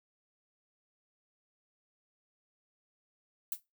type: noise with exponential decay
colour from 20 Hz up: violet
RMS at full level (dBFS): -30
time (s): 3.52-3.6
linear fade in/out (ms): 1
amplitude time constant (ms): 17
effects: noise-tail reverb RT60 0.2 s tail -17 dB re dry